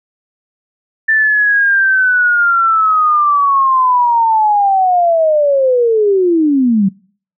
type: linear sweep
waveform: sine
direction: down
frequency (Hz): 1778 to 185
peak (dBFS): -8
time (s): 1.08-6.89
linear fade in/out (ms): 10
effects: noise-tail reverb RT60 0.5 s tail -25 dB re dry